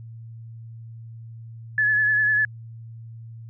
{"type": "tone with vibrato", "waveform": "sine", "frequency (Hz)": 1713, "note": "A6", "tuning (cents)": -47, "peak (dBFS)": -17, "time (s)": [1.78, 2.45], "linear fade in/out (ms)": 2, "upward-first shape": "sine", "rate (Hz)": 10, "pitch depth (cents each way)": 29, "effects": ["added 114 Hz sine -37 dBFS peak until 3.49 s"]}